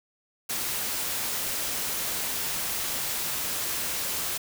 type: noise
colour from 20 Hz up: white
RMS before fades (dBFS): -30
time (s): 0.49-4.38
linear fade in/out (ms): 10
effects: none